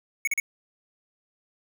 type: tone bursts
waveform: square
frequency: 2217 Hz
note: C#7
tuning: in tune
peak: -23 dBFS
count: 3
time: 0.25-0.4 s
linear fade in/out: 2 ms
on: 24 ms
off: 39 ms
effects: 10-bit